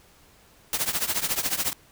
white noise with tremolo, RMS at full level -23 dBFS, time 0.73-1.73 s, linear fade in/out 0 ms, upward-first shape triangle, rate 14 Hz, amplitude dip 90%, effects pink hiss -56 dBFS RMS until 1.91 s

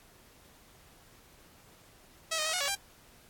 5% pulse tone with pitch steps, 646 / 619 / 638 / 726 / 564 / 794 Hz, E5 / D#5 / D#5 / F#5 / C#5 / G5, -35 / -9 / +43 / -33 / +30 / +22 cents, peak -18 dBFS, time 2.31-2.754 s, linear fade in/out 10 ms, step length 74 ms, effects pink hiss -59 dBFS RMS until 3.29 s + AAC 64 kbps

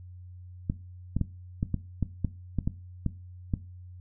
clicks, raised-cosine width 5 ms, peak -14 dBFS, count 11, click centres 0.699 / 1.166 / 1.213 / 1.629 / 1.743 / 2.027 / 2.247 / 2.587 / 2.675 / 3.063 / 3.538 s, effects noise-tail reverb RT60 0.3 s tail -17 dB re dry + added 90 Hz sine -43 dBFS peak until 4 s

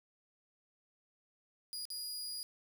sawtooth tone with dropouts, 4886 Hz, D#8, 32 cents flat, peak -37 dBFS, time 1.73-2.43 s, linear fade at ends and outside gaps 0 ms, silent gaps 1.853-1.903 s, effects 11-bit

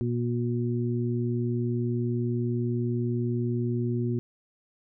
harmonic tone, 120 Hz, B2, 49 cents flat, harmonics 1 / 2 / 3, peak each -27 / -30 / -32 dBFS, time 0.01-4.19 s, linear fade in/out 0 ms, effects none

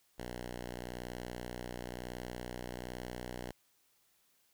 5% pulse tone with pitch glide, 60.8 to 61.36 Hz, B1 to B1, -26 to -11 cents, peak -30 dBFS, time 0.18-3.52 s, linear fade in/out 10 ms, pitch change +15 cents, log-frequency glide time 1.16-3.01 s, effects white hiss -72 dBFS RMS until 4.53 s

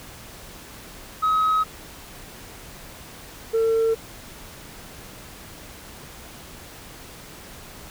sine tone pair in turn, 1273 / 450.9 Hz, D#6 / A4, +39 / +42 cents, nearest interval octave + tritone, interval 1797 cents, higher first, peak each -15 dBFS, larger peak neither, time 1.22-1.64 / 3.53-3.95 s, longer neither, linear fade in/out 20 ms, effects tanh soft clip ceiling -16 dBFS + pink hiss -42 dBFS RMS until 7.9 s

